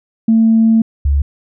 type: tone pair in turn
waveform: sine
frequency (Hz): 224.4 / 70.68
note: A3 / C#2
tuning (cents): +34 / +34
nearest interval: octave + minor sixth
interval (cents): 2000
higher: first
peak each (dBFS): -6 / -9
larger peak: first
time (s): 0.28-0.82 / 1.05-1.22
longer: first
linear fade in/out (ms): 5
effects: tanh soft clip ceiling -2 dBFS